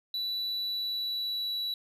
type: tone with pitch glide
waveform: triangle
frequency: 3955 to 3930 Hz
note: B7 to B7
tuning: +2 to -9 cents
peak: -29 dBFS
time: 0.14-1.74 s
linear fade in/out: 2 ms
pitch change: -11 cents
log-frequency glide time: 0.45-1.53 s
effects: none